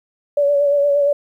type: tone with vibrato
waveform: sine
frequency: 572 Hz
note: D5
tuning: 46 cents flat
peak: -12 dBFS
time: 0.37-1.13 s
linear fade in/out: 5 ms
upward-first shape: sine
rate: 8.6 Hz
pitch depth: 30 cents each way
effects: 9-bit